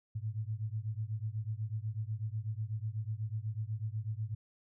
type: beating tone pair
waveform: sine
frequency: 105.2 / 113.3 Hz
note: G#2 / A#2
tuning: +23 / -49 cents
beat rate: 8.1 Hz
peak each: -37 / -38 dBFS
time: 0.15-4.35 s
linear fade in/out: 10 ms
effects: none